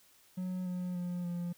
triangle tone with pitch steps, 183.5 / 180.35 / 177.25 / 174.2 Hz, F#3 / F#3 / F3 / F3, -14 / -44 / +26 / -4 cents, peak -32 dBFS, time 0.37-1.53 s, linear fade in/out 10 ms, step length 290 ms, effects white hiss -64 dBFS RMS until 1.57 s

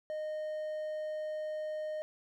triangle tone, 616 Hz, D#5, 17 cents flat, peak -33 dBFS, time 0.1-2.02 s, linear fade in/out 0 ms, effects none

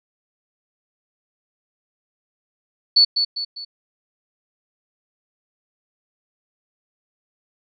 sine tone with echo, 4448 Hz, C#8, 5 cents sharp, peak -9 dBFS, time 2.96-3.05 s, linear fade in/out 10 ms, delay 200 ms, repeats 3, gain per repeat -7 dB, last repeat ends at 3.65 s, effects none

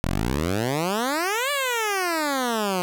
10% pulse exponential two-way sweep, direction up then down, 39.63 to 587.3 to 175.3 Hz, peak -14 dBFS, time 0.04-2.82 s, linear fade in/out 0 ms, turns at 1.51 s, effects none

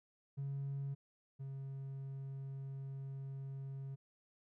triangle tone pair in turn, 138.59 / 135.97 Hz, C#3 / C#3, 0 / -33 cents, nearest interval unison, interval 33 cents, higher first, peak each -35 / -40 dBFS, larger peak first, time 0.37-0.95 / 1.39-3.96 s, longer second, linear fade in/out 20 ms, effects tanh soft clip ceiling -34 dBFS

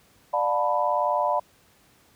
sine chord, B half-diminished seventh, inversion first, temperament just, 592.7 / 711.2 / 889 / 987.8 Hz, D5 / F5 / A5 / B5, +16 / +31 / +18 / 0 cents, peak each -26 / -27 / -28 / -25 dBFS, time 0.33-1.4 s, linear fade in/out 10 ms, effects pink hiss -59 dBFS RMS until 2.15 s + high-pass 60 Hz 12 dB/octave

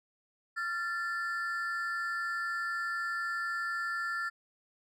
triangle ring-modulated tone, 1568 Hz, G6, in tune, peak -27 dBFS, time 0.56-4.3 s, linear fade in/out 20 ms, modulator 192 Hz, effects none

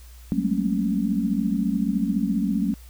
sine tone cluster, 185 / 199 / 214.1 / 228.8 / 275.3 Hz, F#3 / G3 / A3 / A#3 / C#4, 0 / +26 / -47 / -32 / -12 cents, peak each -27 dBFS, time 0.32-2.74 s, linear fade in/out 0 ms, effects added 60 Hz sine -42 dBFS peak until 2.89 s + white hiss -53 dBFS RMS until 2.89 s

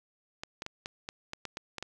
clicks, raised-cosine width 0.2 ms, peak -20 dBFS, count 10, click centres 0.435 / 0.621 / 0.664 / 0.859 / 1.089 / 1.334 / 1.453 / 1.571 / 1.783 / 1.826 s, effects none

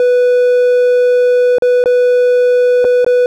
triangle tone with dropouts, 493.9 Hz, B4, in tune, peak -5 dBFS, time 0-3.26 s, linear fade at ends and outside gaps 1 ms, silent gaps 1.584-1.622 / 1.84-1.858 / 2.844-2.849 / 3.046-3.064 s, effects none

